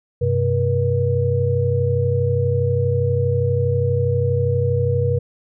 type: tone cluster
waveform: sine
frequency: 96.5 / 128.9 / 480.6 Hz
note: G2 / C3 / B4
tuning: -27 / -26 / -47 cents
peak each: -20 dBFS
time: 0.21-5.19 s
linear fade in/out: 10 ms
effects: none